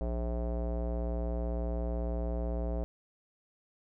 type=tone with low-pass filter; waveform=square; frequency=59 Hz; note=A#1; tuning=22 cents sharp; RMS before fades=-33 dBFS; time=0.01-2.84 s; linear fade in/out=0 ms; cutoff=610 Hz; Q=3.3; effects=none